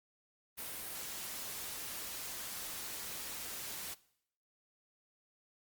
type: noise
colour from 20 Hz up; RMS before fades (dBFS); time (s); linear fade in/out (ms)
white; -43; 0.57-3.95; 20
effects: noise-tail reverb RT60 0.7 s tail -20 dB re dry + Opus 32 kbps